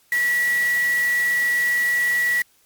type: tone in noise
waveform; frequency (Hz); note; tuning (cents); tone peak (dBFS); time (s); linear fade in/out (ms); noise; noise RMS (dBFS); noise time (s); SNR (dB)
sine; 1940; B6; -31; -17; 0.12-2.42; 2; white; -33; 0.12-2.42; +13
effects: white hiss -59 dBFS RMS until 2.65 s + MP3 96 kbps